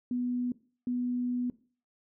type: tone pair in turn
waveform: sine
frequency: 246.4 / 246.4 Hz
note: B3 / B3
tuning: -4 / -4 cents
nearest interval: unison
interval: 0 cents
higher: neither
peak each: -28 dBFS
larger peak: neither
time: 0.11-0.52 / 0.87-1.5 s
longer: second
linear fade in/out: 2 ms
effects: noise-tail reverb RT60 0.4 s tail -18 dB re dry